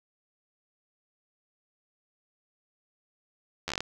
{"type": "slowing click train", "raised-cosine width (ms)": 0.2, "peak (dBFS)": -14, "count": 8, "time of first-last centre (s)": [3.68, 3.806], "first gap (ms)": 11, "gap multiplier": 1.16, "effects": []}